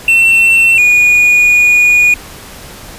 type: tone pair in turn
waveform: triangle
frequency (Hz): 2698 / 2450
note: E7 / D#7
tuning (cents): +40 / -27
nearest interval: major second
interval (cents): 167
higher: first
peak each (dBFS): -3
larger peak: neither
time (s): 0.08-0.78 / 0.78-2.14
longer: second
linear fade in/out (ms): 2
effects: pink hiss -31 dBFS RMS until 2.98 s + resampled to 32000 Hz